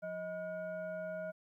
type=tone with frequency modulation; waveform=sine; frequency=630 Hz; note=D#5; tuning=21 cents sharp; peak=-38 dBFS; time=0.02-1.32 s; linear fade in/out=20 ms; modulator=808 Hz; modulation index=0.63; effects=13-bit